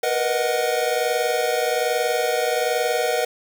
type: chord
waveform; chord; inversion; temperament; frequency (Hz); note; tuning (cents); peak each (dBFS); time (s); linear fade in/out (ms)
square; B major seventh; third; equal with one note detuned; 472.7 / 493.9 / 622.3 / 740; A#4 / B4 / D#5 / F#5; +24 / 0 / 0 / 0; -26; 0.03-3.25; 5
effects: 7-bit